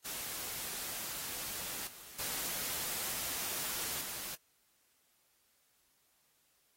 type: noise with level steps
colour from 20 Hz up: white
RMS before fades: -41 / -52 / -38 / -42 dBFS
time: 0.04-4.36 s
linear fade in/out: 20 ms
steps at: 1.87 / 2.19 / 4.01 s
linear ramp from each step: 2 ms
effects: white hiss -73 dBFS RMS until 6.76 s + AAC 48 kbps